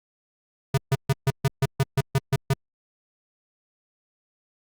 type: tone bursts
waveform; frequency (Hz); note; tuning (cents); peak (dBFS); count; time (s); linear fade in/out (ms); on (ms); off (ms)
square; 135.7; C#3; -36; -18; 11; 0.74-2.536; 5; 36; 140
effects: Opus 48 kbps